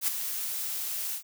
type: noise with ADSR envelope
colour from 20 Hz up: blue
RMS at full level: -24 dBFS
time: 0.01-1.23 s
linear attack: 69 ms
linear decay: 6 ms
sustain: -9 dB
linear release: 89 ms
effects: none